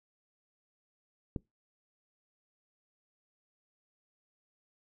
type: click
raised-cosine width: 3 ms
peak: -21 dBFS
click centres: 1.362 s
effects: noise-tail reverb RT60 0.2 s tail -24 dB re dry